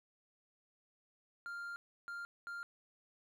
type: tone bursts at uneven times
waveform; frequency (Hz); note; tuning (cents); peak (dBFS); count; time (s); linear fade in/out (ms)
triangle; 1396.9; F6; 0; -40; 3; 1.46-1.76 / 2.08-2.25 / 2.47-2.63; 0
effects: none